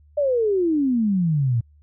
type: exponential sweep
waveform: sine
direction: down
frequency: 604 to 111.5 Hz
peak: -17 dBFS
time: 0.17-1.61 s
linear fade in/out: 10 ms
effects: added 74 Hz sine -50 dBFS peak until 1.82 s